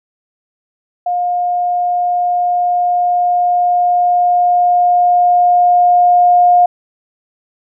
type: tone with level ramp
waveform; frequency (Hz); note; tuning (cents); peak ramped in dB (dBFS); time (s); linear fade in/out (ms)
sine; 711; F5; +31; -13 to -5; 1.06-6.66; 5
effects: none